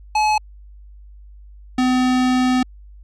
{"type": "tone pair in turn", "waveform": "square", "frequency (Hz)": [854, 253.9], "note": ["G#5", "B3"], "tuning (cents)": [48, 48], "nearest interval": "octave + major sixth", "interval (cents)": 2100, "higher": "first", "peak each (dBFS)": -15, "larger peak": "neither", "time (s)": [[0.15, 0.38], [1.78, 2.63]], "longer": "second", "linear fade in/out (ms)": 5, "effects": ["added 50 Hz sine -39 dBFS peak until 3.03 s", "low-pass 6000 Hz 12 dB/octave"]}